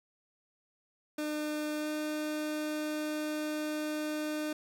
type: tone with pitch glide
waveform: 30% pulse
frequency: 302.2 to 304.5 Hz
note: D4 to D#4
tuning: +50 to -37 cents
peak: -30 dBFS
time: 1.18-4.53 s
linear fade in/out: 5 ms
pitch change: +13 cents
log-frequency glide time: 1.78-1.88 s
effects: none